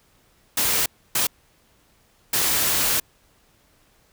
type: noise bursts at uneven times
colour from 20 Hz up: white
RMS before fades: -21 dBFS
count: 3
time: 0.57-0.86 / 1.15-1.27 / 2.33-3 s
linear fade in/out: 5 ms
effects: pink hiss -60 dBFS RMS until 4.12 s